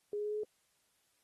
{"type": "tone with pitch steps", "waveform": "sine", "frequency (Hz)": [414.1, 417, 419.9, 422.8, 425.7], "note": ["G#4", "G#4", "G#4", "G#4", "G#4"], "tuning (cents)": [-5, 7, 19, 31, 43], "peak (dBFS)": -34, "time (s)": [0.13, 0.435], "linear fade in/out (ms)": 2, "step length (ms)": 61, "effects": ["white hiss -75 dBFS RMS until 1.23 s", "AAC 32 kbps"]}